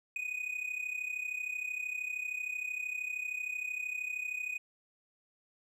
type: tone with amplitude modulation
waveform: triangle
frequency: 2489 Hz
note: D#7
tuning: in tune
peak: -30 dBFS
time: 0.16-4.58 s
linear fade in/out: 2 ms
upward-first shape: sine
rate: 33 Hz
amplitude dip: 75%
effects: none